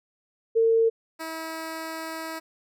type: tone pair in turn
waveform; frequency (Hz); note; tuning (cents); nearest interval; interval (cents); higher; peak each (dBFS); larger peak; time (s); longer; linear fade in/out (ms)
sine / 10% pulse; 453.5 / 322.6; A#4 / E4; -48 / -37; tritone; 589; first; -17 / -24; first; 0.55-0.9 / 1.19-2.4; second; 20
effects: none